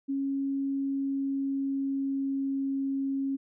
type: tone with pitch glide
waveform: sine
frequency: 274.5 to 272.4 Hz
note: C#4 to C#4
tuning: -17 to -30 cents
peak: -27 dBFS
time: 0.08-3.37 s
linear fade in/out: 20 ms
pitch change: -13 cents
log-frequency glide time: 0.64-2.75 s
effects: none